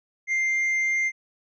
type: tone with tanh clipping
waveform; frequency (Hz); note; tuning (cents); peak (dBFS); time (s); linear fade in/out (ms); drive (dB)
triangle; 2099; C7; +5; -22; 0.27-1.12; 50; 8
effects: resampled to 16000 Hz